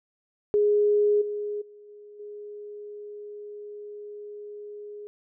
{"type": "tone with level steps", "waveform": "sine", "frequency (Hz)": 415.3, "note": "G#4", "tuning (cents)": 0, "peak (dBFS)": [-18, -28, -46, -44, -37], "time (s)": [0.54, 5.07], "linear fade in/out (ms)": 0, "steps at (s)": [1.21, 1.61, 1.88, 2.19], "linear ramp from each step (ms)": 10, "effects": []}